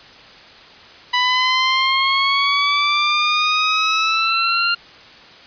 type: exponential sweep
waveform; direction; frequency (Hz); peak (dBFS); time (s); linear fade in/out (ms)
15% pulse; up; 987.8 to 1396.9; -8; 1.13-4.75; 10
effects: white hiss -42 dBFS RMS until 5.46 s + resampled to 11025 Hz